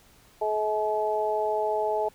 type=harmonic tone; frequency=213.7 Hz; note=G#3; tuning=50 cents sharp; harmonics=2 / 3 / 4; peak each=-28 / -28 / -28 dBFS; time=0.41-2.09 s; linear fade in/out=10 ms; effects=pink hiss -57 dBFS RMS until 2.14 s